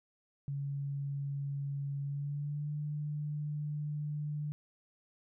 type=tone with pitch glide; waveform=sine; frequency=140.5 to 148.77 Hz; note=C#3 to D3; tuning=+24 to +23 cents; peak=-34 dBFS; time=0.48-4.52 s; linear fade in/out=0 ms; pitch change=+99 cents; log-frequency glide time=2.02-2.73 s; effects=none